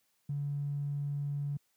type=tone with tanh clipping; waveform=triangle; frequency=143.3 Hz; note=D3; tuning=42 cents flat; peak=-31 dBFS; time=0.29-1.57 s; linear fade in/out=5 ms; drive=2 dB; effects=white hiss -75 dBFS RMS until 1.76 s + high-pass 80 Hz 12 dB/octave